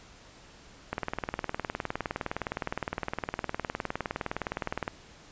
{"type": "click train", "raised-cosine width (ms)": 0.5, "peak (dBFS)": -15, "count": 78, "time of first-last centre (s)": [0.93, 4.879], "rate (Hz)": 19.5, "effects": ["pink hiss -53 dBFS RMS until 5.31 s", "resampled to 16000 Hz"]}